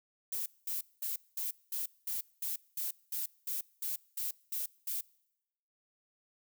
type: noise bursts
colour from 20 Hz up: violet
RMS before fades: -36 dBFS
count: 14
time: 0.32-5.01 s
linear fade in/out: 5 ms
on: 140 ms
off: 210 ms
effects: noise-tail reverb RT60 0.9 s tail -25 dB re dry